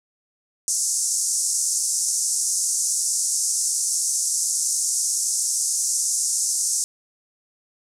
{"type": "band-pass noise", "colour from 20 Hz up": "pink", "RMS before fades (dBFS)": -23, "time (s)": [0.68, 6.84], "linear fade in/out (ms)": 0, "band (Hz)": [5700, 10000], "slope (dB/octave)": 48, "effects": []}